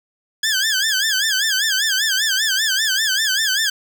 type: tone with vibrato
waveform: 15% pulse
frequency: 1647 Hz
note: G#6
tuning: 15 cents flat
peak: -10 dBFS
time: 0.43-3.7 s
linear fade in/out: 5 ms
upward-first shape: sine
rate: 5.1 Hz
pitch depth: 150 cents each way
effects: none